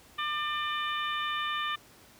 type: harmonic tone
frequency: 598 Hz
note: D5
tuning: 31 cents sharp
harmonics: 2 / 3 / 4 / 5 / 6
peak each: -32 / -36 / -40 / -38 / -39 dBFS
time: 0.18-1.76 s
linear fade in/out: 10 ms
effects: pink hiss -56 dBFS RMS until 2.19 s + high-pass 60 Hz 12 dB/octave